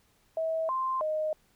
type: tone with pitch steps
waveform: sine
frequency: 646 / 1046 / 620 Hz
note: E5 / C6 / D#5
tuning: -35 / -1 / -6 cents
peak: -27 dBFS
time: 0.37-1.33 s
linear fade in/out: 2 ms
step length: 320 ms
effects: pink hiss -67 dBFS RMS until 1.55 s